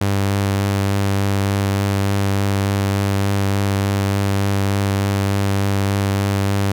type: tone with vibrato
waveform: sawtooth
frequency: 99.1 Hz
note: G2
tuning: 19 cents sharp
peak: -12 dBFS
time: 0.01-6.72 s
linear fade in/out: 5 ms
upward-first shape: triangle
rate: 3.4 Hz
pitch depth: 14 cents each way
effects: none

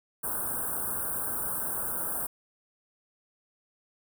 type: band-stop noise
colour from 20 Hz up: white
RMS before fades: -32 dBFS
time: 0.23-2.27 s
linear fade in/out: 10 ms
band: 1600 to 8400 Hz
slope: 96 dB/octave
effects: none

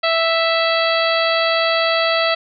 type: harmonic tone with a mistuned harmonic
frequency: 659.3 Hz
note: E5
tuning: in tune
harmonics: 1 / 2 / 3 / 4 / 5 / 6 / 7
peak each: -18 / -21 / -23 / -24 / -25 / -26 / -26 dBFS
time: 0.03-2.35 s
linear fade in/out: 10 ms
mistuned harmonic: 7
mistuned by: -27 cents
effects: none

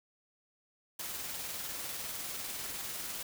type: noise with tremolo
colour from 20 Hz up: white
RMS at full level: -39 dBFS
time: 0.99-3.23 s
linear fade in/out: 5 ms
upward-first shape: square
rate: 20 Hz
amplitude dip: 25%
effects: none

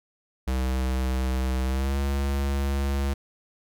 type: tone with pitch glide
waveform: square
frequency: 64.6 to 69.24 Hz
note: C2 to C#2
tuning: -21 to -1 cents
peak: -24 dBFS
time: 0.47-3.14 s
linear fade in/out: 10 ms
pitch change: +120 cents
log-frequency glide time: 1.65-1.98 s
effects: none

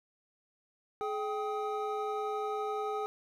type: tone cluster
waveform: triangle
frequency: 423.5 / 785 / 1259 Hz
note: G#4 / G5 / D#6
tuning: +34 / +2 / +20 cents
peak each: -33 / -35 / -37 dBFS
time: 1.01-3.06 s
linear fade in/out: 0 ms
effects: none

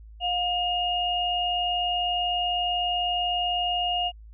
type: tone pair together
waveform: sine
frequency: 712 / 2846 Hz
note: F5 / F7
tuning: +33 / +32 cents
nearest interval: 2 octaves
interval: 2399 cents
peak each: -26 / -26 dBFS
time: 0.2-4.12 s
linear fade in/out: 50 ms
effects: added 54 Hz sine -43 dBFS peak until 4.33 s

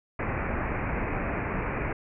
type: low-pass noise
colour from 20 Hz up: pink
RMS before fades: -30 dBFS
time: 0.19-1.93 s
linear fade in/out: 5 ms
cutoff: 2500 Hz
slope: 96 dB/octave
effects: none

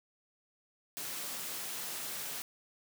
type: high-pass noise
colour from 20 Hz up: white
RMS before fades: -40 dBFS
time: 0.97-2.42 s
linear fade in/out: 0 ms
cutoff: 120 Hz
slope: 24 dB/octave
effects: none

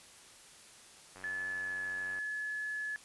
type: click train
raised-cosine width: 0.5 ms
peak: -36 dBFS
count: 97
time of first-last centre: 1.16-2.187 s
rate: 93.5 Hz
type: tone with pitch glide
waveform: sine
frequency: 1724 to 1710.1 Hz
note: A6 to A6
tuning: -36 to -50 cents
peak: -35 dBFS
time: 1.24-2.96 s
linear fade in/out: 0 ms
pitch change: -14 cents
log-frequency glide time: 1.5-1.79 s
effects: white hiss -56 dBFS RMS until 3.04 s + resampled to 24000 Hz

